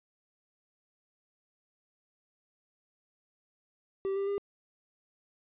triangle tone with pitch steps, 388.7 / 395.3 / 401.9 Hz, G4 / G4 / G4, -15 / +15 / +43 cents, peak -27 dBFS, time 4.05-4.38 s, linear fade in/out 0 ms, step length 110 ms, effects resampled to 8000 Hz

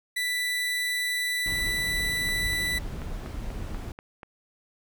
30% pulse tone, 1978 Hz, B6, 2 cents sharp, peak -23 dBFS, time 0.16-2.79 s, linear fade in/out 10 ms
brown noise, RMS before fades -34 dBFS, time 1.46-3.92 s, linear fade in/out 2 ms
click train, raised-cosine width 0.5 ms, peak -26 dBFS, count 9, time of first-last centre 2.29-4.232 s, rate 4.12 Hz
effects none

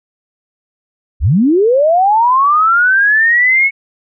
sine linear sweep, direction up, 46.25 to 2217 Hz, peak -7 dBFS, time 1.2-3.71 s, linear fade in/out 50 ms, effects none

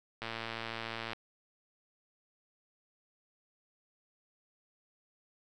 click train, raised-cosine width 0.3 ms, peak -22 dBFS, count 105, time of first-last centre 0.22-1.132 s, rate 114 Hz, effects none

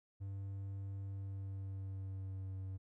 triangle tone with pitch glide, 98 to 95.21 Hz, G2 to G2, 0 to -50 cents, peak -39 dBFS, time 0.2-2.78 s, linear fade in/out 20 ms, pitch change -50 cents, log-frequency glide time 1.09-2.56 s, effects none

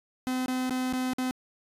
45% pulse tone with dropouts, 255.7 Hz, C4, 40 cents flat, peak -27 dBFS, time 0.27-1.31 s, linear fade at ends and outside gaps 0 ms, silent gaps 0.46-0.482 / 0.696-0.707 / 0.927-0.935 / 1.134-1.184 s, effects resampled to 32000 Hz

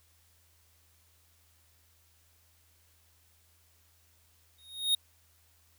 square tone with exponential growth, 3729 Hz, A#7, in tune, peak -22 dBFS, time 4.58-4.95 s, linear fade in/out 5 ms, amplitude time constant 79 ms, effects added 82 Hz sine -67 dBFS peak until 5.78 s + white hiss -67 dBFS RMS until 5.78 s

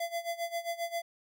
square tone with tremolo, 680 Hz, F5, 46 cents flat, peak -31 dBFS, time 0-1.02 s, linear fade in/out 5 ms, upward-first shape sine, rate 7.5 Hz, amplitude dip 85%, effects none

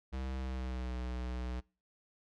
square tone with pitch glide, 65.41 to 61.92 Hz, C2 to B1, 0 to +5 cents, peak -37 dBFS, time 0.12-1.61 s, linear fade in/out 20 ms, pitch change -95 cents, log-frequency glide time 0.36-0.96 s, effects noise-tail reverb RT60 0.4 s tail -26 dB re dry + low-pass 5000 Hz 12 dB/octave

